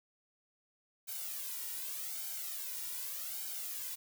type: noise with flanger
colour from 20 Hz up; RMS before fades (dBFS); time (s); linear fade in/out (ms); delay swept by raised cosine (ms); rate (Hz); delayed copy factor
blue; -41; 1.07-3.96; 20; 1.3 to 2.13; 0.84; +1
effects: none